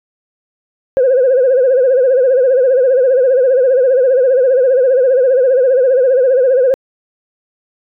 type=tone with vibrato; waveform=sine; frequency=516 Hz; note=C5; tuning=24 cents flat; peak=-6 dBFS; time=0.97-6.74 s; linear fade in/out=0 ms; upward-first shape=sine; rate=15 Hz; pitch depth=100 cents each way; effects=tanh soft clip ceiling -4 dBFS

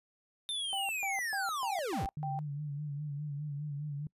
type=linear sweep; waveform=square; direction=down; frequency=3615 to 30.31 Hz; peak=-34 dBFS; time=0.49-2.06 s; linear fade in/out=0 ms
type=tone bursts; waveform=sine; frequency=784 Hz; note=G5; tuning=in tune; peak=-35 dBFS; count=6; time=0.73-2.39 s; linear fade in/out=0 ms; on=160 ms; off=140 ms
type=tone with vibrato; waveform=sine; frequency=146.3 Hz; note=D3; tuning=6 cents flat; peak=-35 dBFS; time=2.17-4.07 s; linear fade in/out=2 ms; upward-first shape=sine; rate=4.9 Hz; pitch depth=59 cents each way
effects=noise-tail reverb RT60 0.1 s tail -25 dB re dry + resampled to 32000 Hz

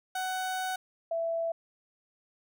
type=tone pair in turn; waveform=30% pulse / sine; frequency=747 / 664.2 Hz; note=F#5 / E5; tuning=+16 / +13 cents; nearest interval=major second; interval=203 cents; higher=first; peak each=-28 dBFS; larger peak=neither; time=0.15-0.76 / 1.11-1.52 s; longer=first; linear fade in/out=5 ms; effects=none

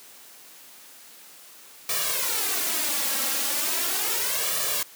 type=noise with flanger; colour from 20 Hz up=white; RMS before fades=-26 dBFS; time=1.89-4.83 s; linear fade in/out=2 ms; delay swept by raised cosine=1.7 to 3.7 ms; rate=0.37 Hz; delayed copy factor=+0.8; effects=white hiss -48 dBFS RMS until 4.95 s + high-pass 200 Hz 12 dB/octave

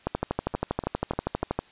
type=two click trains; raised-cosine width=1 ms; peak=-20 / -11 dBFS; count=4 / 20; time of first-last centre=0.54-1.433 / 0.07-1.59 s; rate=3.36 / 12.5 Hz; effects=white hiss -55 dBFS RMS until 1.71 s + resampled to 8000 Hz

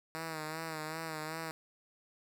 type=tone with vibrato; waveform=5% pulse; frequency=158.6 Hz; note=D#3; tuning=33 cents sharp; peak=-27 dBFS; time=0.15-1.51 s; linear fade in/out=0 ms; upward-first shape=sine; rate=2.6 Hz; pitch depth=50 cents each way; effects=none

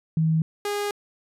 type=tone pair in turn; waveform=sine / sawtooth; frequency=160 / 410.2 Hz; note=D#3 / G#4; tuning=+49 / -21 cents; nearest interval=octave + major third; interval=1630 cents; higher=second; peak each=-18 / -21 dBFS; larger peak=first; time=0.17-0.42 / 0.65-0.91 s; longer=second; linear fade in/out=2 ms; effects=resampled to 32000 Hz

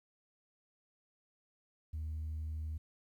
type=tone; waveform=sine; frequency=78.1 Hz; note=D#2; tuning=7 cents sharp; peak=-35 dBFS; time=1.93-2.78 s; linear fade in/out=10 ms; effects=tanh soft clip ceiling -35 dBFS + 12-bit

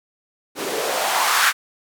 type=noise with band-pass filter sweep; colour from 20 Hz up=blue; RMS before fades=-20 dBFS; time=0.55-1.53 s; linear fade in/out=50 ms; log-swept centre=310 to 1500 Hz; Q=2.7; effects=none

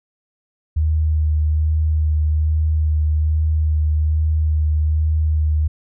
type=tone with vibrato; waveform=sine; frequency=77.3 Hz; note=D#2; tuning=11 cents flat; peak=-14 dBFS; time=0.76-5.68 s; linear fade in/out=10 ms; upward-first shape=sine; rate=1.2 Hz; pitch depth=17 cents each way; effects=none

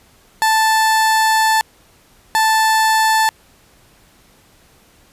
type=tone bursts at uneven times; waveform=30% pulse; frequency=880 Hz; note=A5; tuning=in tune; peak=-9 dBFS; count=2; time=0.42-1.61 / 2.35-3.29 s; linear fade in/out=0 ms; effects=pink hiss -51 dBFS RMS until 5.12 s + resampled to 32000 Hz

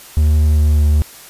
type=tone with pitch glide; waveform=triangle; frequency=76 to 74.74 Hz; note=D#2 to D2; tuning=-40 to +31 cents; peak=-7 dBFS; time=0.17-1.02 s; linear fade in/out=0 ms; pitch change=-29 cents; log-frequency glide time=0.49-0.77 s; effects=white hiss -38 dBFS RMS until 1.29 s + resampled to 32000 Hz

